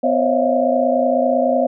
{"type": "tone cluster", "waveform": "sine", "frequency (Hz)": [251.3, 529, 559, 643, 699], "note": ["B3", "C5", "C#5", "E5", "F5"], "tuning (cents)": [30, 19, 14, -43, 1], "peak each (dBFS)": -20, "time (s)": [0.03, 1.67], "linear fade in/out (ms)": 10, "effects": []}